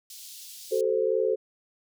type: high-pass noise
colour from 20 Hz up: pink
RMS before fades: -44 dBFS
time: 0.1-0.81 s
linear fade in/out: 2 ms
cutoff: 3700 Hz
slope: 24 dB/octave
type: chord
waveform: sine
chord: F# diminished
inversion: none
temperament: equal with one note detuned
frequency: 379.1 / 440 / 523.3 Hz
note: F#4 / A4 / C5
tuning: +42 / 0 / 0 cents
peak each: -28 / -25 / -27 dBFS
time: 0.71-1.36 s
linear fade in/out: 20 ms
effects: none